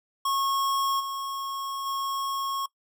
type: tone with level steps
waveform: square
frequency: 1093 Hz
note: C#6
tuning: 25 cents flat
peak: -25 / -32 / -29 dBFS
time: 0.25-2.66 s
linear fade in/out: 5 ms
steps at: 0.99 / 1.85 s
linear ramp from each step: 20 ms
effects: noise-tail reverb RT60 0.1 s tail -20 dB re dry